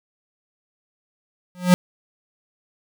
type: tone with exponential growth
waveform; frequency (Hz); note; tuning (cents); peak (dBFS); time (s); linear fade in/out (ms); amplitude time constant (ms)
square; 180; F#3; -47; -7; 1.55-1.74; 0; 41
effects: none